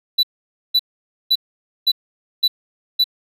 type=tone bursts; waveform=triangle; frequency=3968 Hz; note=B7; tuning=7 cents sharp; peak=-10 dBFS; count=6; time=0.18-3.042 s; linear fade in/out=10 ms; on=52 ms; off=510 ms; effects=none